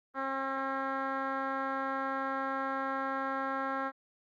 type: tone with low-pass filter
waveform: 10% pulse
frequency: 269 Hz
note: C4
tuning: 48 cents sharp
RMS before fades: -34 dBFS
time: 0.14-3.92 s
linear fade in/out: 50 ms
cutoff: 1500 Hz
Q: 1.9
effects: Opus 24 kbps